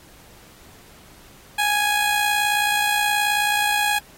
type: tone with amplitude modulation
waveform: 15% pulse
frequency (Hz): 830.6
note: G#5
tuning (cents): 0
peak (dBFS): -10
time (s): 1.58-3.99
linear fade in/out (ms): 10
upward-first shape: sine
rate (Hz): 58.8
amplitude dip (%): 40
effects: pink hiss -49 dBFS RMS until 4.17 s + AAC 48 kbps